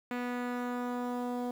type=tone with low-pass filter sweep; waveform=sawtooth; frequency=245.4 Hz; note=B3; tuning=11 cents flat; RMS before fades=-35 dBFS; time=0.11-1.51 s; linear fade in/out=2 ms; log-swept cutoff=2200 to 760 Hz; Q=1.5; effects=9-bit